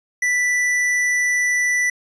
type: tone with hard clipping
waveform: sine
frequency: 1975.5 Hz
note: B6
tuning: in tune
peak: -18 dBFS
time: 0.22-1.9 s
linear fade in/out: 5 ms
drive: 11 dB
effects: resampled to 22050 Hz